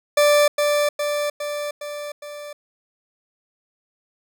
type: tone with echo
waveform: 40% pulse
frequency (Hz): 587.3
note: D5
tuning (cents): 0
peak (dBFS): -12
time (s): 0.17-0.48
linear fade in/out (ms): 5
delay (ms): 410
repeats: 5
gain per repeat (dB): -4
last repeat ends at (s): 2.53
effects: none